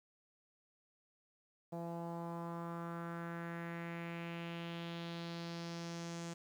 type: tone with low-pass filter sweep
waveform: sawtooth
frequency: 169.2 Hz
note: E3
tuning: 45 cents sharp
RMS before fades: -44 dBFS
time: 1.72-6.34 s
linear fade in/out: 10 ms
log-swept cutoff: 720 to 7100 Hz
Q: 2.8
effects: 11-bit